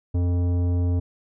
sine tone with tanh clipping, 88.1 Hz, F2, 16 cents sharp, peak -21 dBFS, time 0.14-1 s, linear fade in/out 10 ms, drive 13 dB, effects none

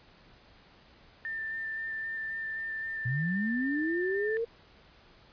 sine tone with vibrato, 1787 Hz, A6, 26 cents sharp, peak -33 dBFS, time 1.25-4.37 s, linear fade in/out 0 ms, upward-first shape square, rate 3.8 Hz, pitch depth 10 cents each way
sine linear sweep, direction up, 115.7 to 468.1 Hz, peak -28 dBFS, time 3.05-4.45 s, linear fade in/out 10 ms
effects pink hiss -58 dBFS RMS until 5.32 s + resampled to 11025 Hz

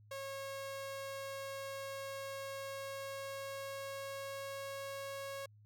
sawtooth tone with pitch glide, 546 to 550.1 Hz, C#5 to C#5, -26 to -13 cents, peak -38 dBFS, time 0.11-5.46 s, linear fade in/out 5 ms, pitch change +13 cents, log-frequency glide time 2.58-5.02 s, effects added 105 Hz sine -59 dBFS peak until 5.65 s

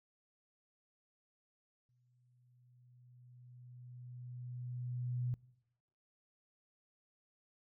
sine tone with exponential growth, 123.47 Hz, B2, in tune, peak -33 dBFS, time 1.89-5.34 s, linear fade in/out 0 ms, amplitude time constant 750 ms, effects noise-tail reverb RT60 0.9 s tail -23 dB re dry

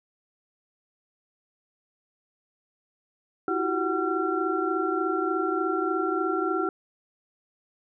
sine tone cluster, 326.7 / 360 / 383.4 / 748 / 1365 Hz, E4 / F#4 / G4 / F#5 / F6, -15 / -47 / -38 / +19 / -40 cents, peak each -29 / -32 / -29 / -33 / -29 dBFS, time 3.48-6.69 s, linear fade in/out 2 ms, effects none

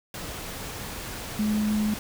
sine tone in noise, 212.3 Hz, G#3, 38 cents sharp, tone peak -22 dBFS, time 1.39-1.94 s, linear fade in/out 2 ms, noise pink, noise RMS -36 dBFS, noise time 0.14-1.99 s, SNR +11 dB, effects none

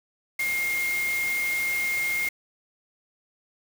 sine tone in noise, 2131 Hz, C7, 31 cents sharp, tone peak -24 dBFS, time 0.39-2.29 s, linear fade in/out 5 ms, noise white, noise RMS -35 dBFS, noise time 0.39-2.29 s, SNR +8 dB, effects none

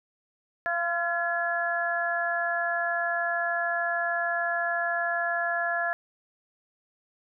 harmonic tone with a mistuned harmonic, 343.4 Hz, F4, 29 cents flat, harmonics 2 / 3 / 4 / 5, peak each -29 / -39 / -33 / -28 dBFS, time 0.66-5.93 s, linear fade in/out 0 ms, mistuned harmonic 5, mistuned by -17 cents, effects none

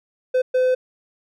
triangle tone bursts at uneven times, 510 Hz, C5, 44 cents flat, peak -13 dBFS, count 2, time 0.34-0.42 / 0.54-0.75 s, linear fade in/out 10 ms, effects none

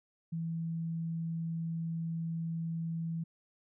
sine tone, 164.81 Hz, E3, in tune, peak -33 dBFS, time 0.32-3.24 s, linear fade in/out 10 ms, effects none

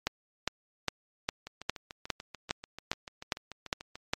two click trains, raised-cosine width 0.2 ms, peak -24 / -10 dBFS, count 18 / 11, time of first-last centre 1.47-3.955 / 0.07-4.135 s, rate 6.84 / 2.46 Hz, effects MP3 64 kbps

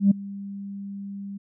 sine tone with ADSR envelope, 198.9 Hz, G3, 25 cents sharp, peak -10 dBFS, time 0-1.38 s, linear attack 110 ms, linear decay 8 ms, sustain -22 dB, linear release 13 ms, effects tanh soft clip ceiling -8 dBFS

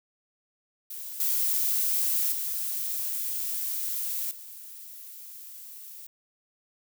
violet noise with level steps, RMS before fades -38 / -26 / -31 / -44 dBFS, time 0.9-6.07 s, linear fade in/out 5 ms, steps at 1.2 / 2.32 / 4.31 s, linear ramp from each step 2 ms, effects none

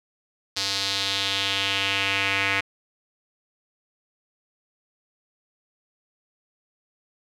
square tone with band-pass filter sweep, 98 Hz, G2, in tune, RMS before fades -25 dBFS, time 0.56-2.61 s, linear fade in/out 10 ms, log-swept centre 4600 to 2200 Hz, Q 2.8, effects none

